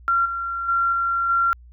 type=tone with level steps; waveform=sine; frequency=1373 Hz; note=F6; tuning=30 cents flat; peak=-16 / -24 / -17 / -19 / -16 dBFS; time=0.08-1.53 s; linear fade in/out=0 ms; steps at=0.25 / 0.68 / 0.92 / 1.29 s; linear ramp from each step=10 ms; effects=added 60 Hz sine -43 dBFS peak until 1.72 s